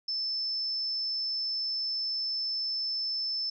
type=tone; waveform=sine; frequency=5274 Hz; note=E8; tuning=in tune; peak=-29 dBFS; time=0.08-3.5 s; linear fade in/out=5 ms; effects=none